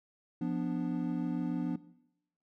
triangle chord, B diminished, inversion second, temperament equal, 174.61 / 246.9 / 293.7 Hz, F3 / B3 / D4, 0 / 0 / 0 cents, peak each -33 dBFS, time 0.41-1.76 s, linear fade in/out 5 ms, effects noise-tail reverb RT60 0.8 s tail -18 dB re dry

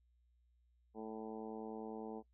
harmonic tone, 110 Hz, A2, in tune, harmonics 2 / 3 / 4 / 5 / 6 / 7 / 8 / 9, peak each -48 / -51 / -47 / -56 / -58 / -53 / -57 / -63 dBFS, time 0.94-2.23 s, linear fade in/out 50 ms, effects noise-tail reverb RT60 0.1 s tail -21 dB re dry + added 60 Hz sine -70 dBFS peak until 2.33 s

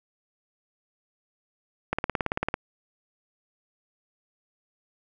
click train, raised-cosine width 0.5 ms, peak -10 dBFS, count 12, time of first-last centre 1.93-2.541 s, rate 18 Hz, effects none

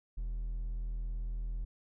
triangle tone with hard clipping, 41 Hz, E1, 9 cents flat, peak -35 dBFS, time 0.17-1.65 s, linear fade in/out 10 ms, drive 6 dB, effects none

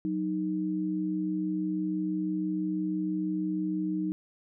sine tone pair together, 185 / 311.1 Hz, F#3 / D#4, 0 / 0 cents, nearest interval major sixth, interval 900 cents, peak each -32 / -29 dBFS, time 0.05-4.12 s, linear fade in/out 0 ms, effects none

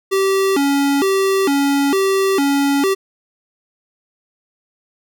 square tone with vibrato, 329.6 Hz, E4, in tune, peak -14 dBFS, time 0.11-2.95 s, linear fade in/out 20 ms, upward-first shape square, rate 1.1 Hz, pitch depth 280 cents each way, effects none

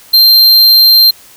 square tone, 4161 Hz, C8, 10 cents flat, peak -3 dBFS, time 0.13-1.11 s, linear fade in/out 10 ms, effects white hiss -39 dBFS RMS until 1.36 s

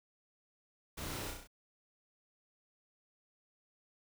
pink noise with echo, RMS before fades -44 dBFS, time 0.97-1.31 s, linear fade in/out 10 ms, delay 33 ms, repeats 5, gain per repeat -3 dB, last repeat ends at 1.475 s, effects none

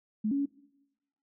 sine tone with pitch steps, 214.4 / 279.1 / 281.7 Hz, A3 / C#4 / C#4, -45 / +12 / +28 cents, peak -26 dBFS, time 0.24-0.459 s, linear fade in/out 10 ms, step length 73 ms, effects noise-tail reverb RT60 0.9 s tail -21 dB re dry

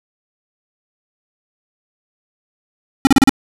square tone bursts, 270.6 Hz, C#4, 42 cents flat, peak -6 dBFS, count 5, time 3.05-3.294 s, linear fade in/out 0 ms, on 20 ms, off 36 ms, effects low-pass 12000 Hz 12 dB/octave

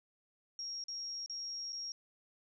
sine tone with dropouts, 5588 Hz, F8, in tune, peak -39 dBFS, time 0.59-1.92 s, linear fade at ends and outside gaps 1 ms, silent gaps 0.839-0.883 / 1.261-1.297 / 1.723-1.729 s, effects none

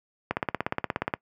click train, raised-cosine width 0.5 ms, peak -10 dBFS, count 15, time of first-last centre 0.31-1.138 s, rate 16.9 Hz, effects noise-tail reverb RT60 0.1 s tail -22 dB re dry + high-pass 100 Hz 12 dB/octave

